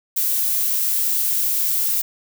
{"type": "noise", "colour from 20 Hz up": "violet", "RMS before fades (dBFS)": -20, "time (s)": [0.16, 2.02], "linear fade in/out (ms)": 10, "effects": []}